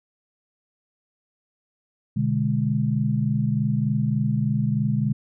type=chord; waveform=sine; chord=G# diminished; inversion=first; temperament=equal; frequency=123.47 / 146.83 / 207.7 Hz; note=B2 / D3 / G#3; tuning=0 / 0 / 0 cents; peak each=-24 dBFS; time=2.16-5.13 s; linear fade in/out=10 ms; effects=none